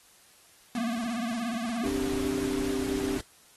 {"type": "tone with vibrato", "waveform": "square", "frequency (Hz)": 233.1, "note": "A#3", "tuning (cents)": 0, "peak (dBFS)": -30, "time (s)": [0.75, 1.88], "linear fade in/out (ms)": 2, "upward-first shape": "triangle", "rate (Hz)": 17, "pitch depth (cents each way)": 120}
{"type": "clicks", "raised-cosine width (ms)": 2, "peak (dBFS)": [-36, -33, -34, -42], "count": 4, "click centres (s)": [1.039, 1.693, 2.14, 2.418]}
{"type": "chord", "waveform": "sine", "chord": "C suspended second", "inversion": "none", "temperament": "equal", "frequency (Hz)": [261.6, 293.7, 392], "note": ["C4", "D4", "G4"], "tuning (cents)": [0, 0, 0], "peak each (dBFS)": -32, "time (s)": [1.83, 3.18], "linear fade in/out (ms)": 10}
{"type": "noise", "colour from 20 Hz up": "pink", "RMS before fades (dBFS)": -38, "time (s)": [1.85, 3.21], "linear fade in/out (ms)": 2}
{"effects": ["white hiss -58 dBFS RMS until 3.56 s", "AAC 32 kbps"]}